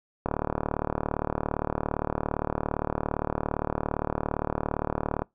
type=click train; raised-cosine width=1 ms; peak=-12 dBFS; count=187; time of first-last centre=0.26-5.22 s; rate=37.5 Hz; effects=noise-tail reverb RT60 0.2 s tail -25 dB re dry